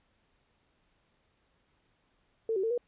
sine tone with pitch steps, 448 / 381.3 / 450.4 / 482.5 Hz, A4 / G4 / A4 / B4, +31 / -48 / +40 / -40 cents, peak -27 dBFS, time 2.49-2.778 s, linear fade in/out 2 ms, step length 72 ms, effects pink hiss -72 dBFS RMS until 2.87 s + resampled to 8000 Hz

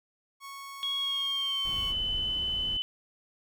sawtooth tone, 1105 Hz, C#6, 6 cents flat, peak -37 dBFS, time 0.4-1.94 s, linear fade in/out 50 ms
sine tone with pitch glide, 3314 to 3021 Hz, G#7 to F#7, -4 to +35 cents, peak -28 dBFS, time 0.83-2.82 s, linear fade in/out 0 ms, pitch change -161 cents, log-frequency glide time 0.99-1.86 s
brown noise, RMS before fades -40 dBFS, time 1.65-2.77 s, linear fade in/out 2 ms
effects none

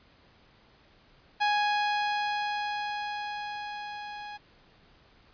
sawtooth tone with level ramp, 830.6 Hz, G#5, in tune, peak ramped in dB -19 to -35 dBFS, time 1.4-4.38 s, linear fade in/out 20 ms, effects pink hiss -60 dBFS RMS until 5.33 s + resampled to 11025 Hz

